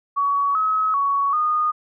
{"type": "tone with pitch steps", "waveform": "sine", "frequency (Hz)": [1127, 1280, 1119, 1229], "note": ["C#6", "D#6", "C#6", "D#6"], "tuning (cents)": [28, 49, 16, -22], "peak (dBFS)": -17, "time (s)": [0.16, 1.72], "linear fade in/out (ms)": 20, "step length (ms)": 390, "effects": []}